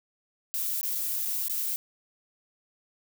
violet noise with dropouts, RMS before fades -30 dBFS, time 0.54-1.76 s, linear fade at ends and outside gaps 0 ms, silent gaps 0.811-0.831 / 0.95-0.954 / 1.252-1.256 / 1.482-1.497 s, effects none

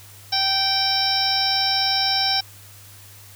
harmonic tone with a mistuned harmonic, 777 Hz, G5, 16 cents flat, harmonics 1 / 2 / 3 / 4 / 5 / 6 / 7, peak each -25 / -31 / -31 / -31 / -26 / -27 / -21 dBFS, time 0.32-2.41 s, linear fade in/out 10 ms, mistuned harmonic 6, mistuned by +55 cents, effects added 100 Hz sine -46 dBFS peak until 3.35 s + white hiss -46 dBFS RMS until 3.35 s

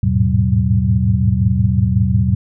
sine tone cluster, 81.7 / 103.9 / 109.5 / 125.5 / 188.8 Hz, E2 / G#2 / A2 / B2 / F#3, -15 / +1 / -8 / +28 / +35 cents, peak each -18 dBFS, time 0.03-2.35 s, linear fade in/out 5 ms, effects none

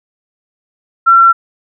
sine tone, 1357 Hz, E6, 50 cents sharp, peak -3 dBFS, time 1.06-1.33 s, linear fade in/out 20 ms, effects none

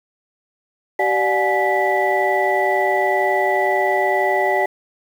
sine tone cluster, 383.1 / 592 / 723 / 845 / 1970 Hz, G4 / D5 / F#5 / G#5 / B6, -40 / +14 / -40 / +30 / -5 cents, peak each -21 dBFS, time 0.99-4.66 s, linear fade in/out 5 ms, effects tanh soft clip ceiling -6 dBFS + 7-bit

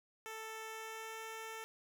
10% pulse tone with pitch glide, 441.8 to 445.1 Hz, A4 to A4, +7 to +20 cents, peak -36 dBFS, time 0.26-1.64 s, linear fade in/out 0 ms, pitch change +13 cents, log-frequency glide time 0.66-1.18 s, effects none

